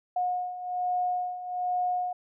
sine beating tone pair, 722 / 723.2 Hz, F#5 / F#5, -43 / -40 cents, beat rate 1.2 Hz, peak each -33 / -28 dBFS, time 0.16-2.13 s, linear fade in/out 5 ms, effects none

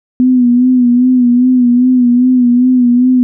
sine tone with vibrato, 248.3 Hz, B3, 9 cents sharp, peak -5 dBFS, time 0.2-3.23 s, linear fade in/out 0 ms, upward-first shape sine, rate 2.5 Hz, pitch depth 53 cents each way, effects none

